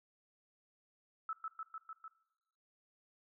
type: tone with echo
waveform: sine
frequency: 1310 Hz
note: E6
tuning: 11 cents flat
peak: -36 dBFS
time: 1.29-1.33 s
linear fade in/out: 2 ms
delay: 150 ms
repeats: 5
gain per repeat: -2 dB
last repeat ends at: 2.08 s
effects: noise-tail reverb RT60 1.0 s tail -20 dB re dry